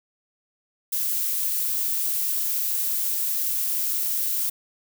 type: noise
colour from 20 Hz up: violet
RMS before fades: -25 dBFS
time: 0.92-4.5 s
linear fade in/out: 10 ms
effects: none